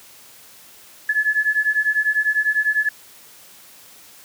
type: beating tone pair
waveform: sine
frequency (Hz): 1709 / 1719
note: G#6 / A6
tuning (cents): +49 / -41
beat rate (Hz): 10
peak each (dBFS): -20 / -19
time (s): 1.09-2.89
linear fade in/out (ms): 5
effects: white hiss -46 dBFS RMS until 4.24 s + high-pass 80 Hz 12 dB/octave